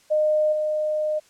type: tone with level steps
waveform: sine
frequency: 612 Hz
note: D#5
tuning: 29 cents flat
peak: -17 / -21 dBFS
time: 0.1-1.2 s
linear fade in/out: 20 ms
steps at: 0.52 s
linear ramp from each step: 10 ms
effects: white hiss -57 dBFS RMS until 1.29 s + low-pass 9000 Hz 12 dB/octave